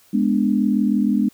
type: chord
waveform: sine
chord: G# diminished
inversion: none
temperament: equal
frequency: 207.7 / 246.9 / 293.7 Hz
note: G#3 / B3 / D4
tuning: 0 / 0 / 0 cents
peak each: -18 / -20 / -22 dBFS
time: 0.13-1.29 s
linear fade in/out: 10 ms
effects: white hiss -54 dBFS RMS until 1.33 s